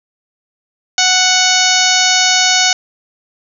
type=harmonic tone with a mistuned harmonic; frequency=740 Hz; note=F#5; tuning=in tune; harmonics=1 / 2 / 3 / 4 / 5 / 6 / 7 / 8 / 9; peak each=-18 / -18 / -18 / -18 / -18 / -18 / -18 / -18 / -18 dBFS; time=0.98-2.73 s; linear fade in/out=2 ms; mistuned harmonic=7; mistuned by=+39 cents; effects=none